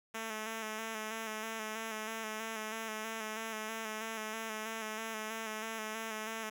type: tone with vibrato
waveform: 5% pulse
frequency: 220 Hz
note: A3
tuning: in tune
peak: -27 dBFS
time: 0.14-6.5 s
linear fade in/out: 10 ms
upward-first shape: square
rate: 3.1 Hz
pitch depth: 29 cents each way
effects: none